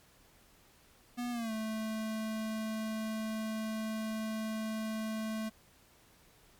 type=tone with pitch glide; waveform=square; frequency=243.1 to 219.1 Hz; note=B3 to A3; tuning=-27 to -7 cents; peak=-35 dBFS; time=1.17-5.5 s; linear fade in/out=20 ms; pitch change=-180 cents; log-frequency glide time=1.31-1.52 s; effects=pink hiss -63 dBFS RMS until 6.59 s + MP3 96 kbps